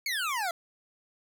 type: exponential sweep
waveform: 25% pulse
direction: down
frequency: 2262 to 659.3 Hz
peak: -25 dBFS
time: 0.06-0.51 s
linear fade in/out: 2 ms
effects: none